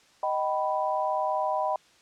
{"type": "chord", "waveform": "sine", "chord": "Eb augmented", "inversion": "none", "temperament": "equal with one note detuned", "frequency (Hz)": [622.3, 771, 987.8], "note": ["Eb5", "G5", "B5"], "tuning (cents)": [0, -29, 0], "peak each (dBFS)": -29, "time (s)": [0.23, 1.76], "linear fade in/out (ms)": 2, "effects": ["white hiss -59 dBFS RMS until 2.01 s", "low-pass 6000 Hz 12 dB/octave"]}